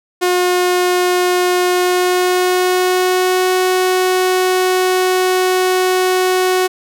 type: tone with pitch glide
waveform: sawtooth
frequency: 360 to 369.3 Hz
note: F#4 to F#4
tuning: -47 to -3 cents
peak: -8 dBFS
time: 0.21-6.68 s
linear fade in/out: 20 ms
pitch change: +44 cents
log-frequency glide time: 1.67-3.51 s
effects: none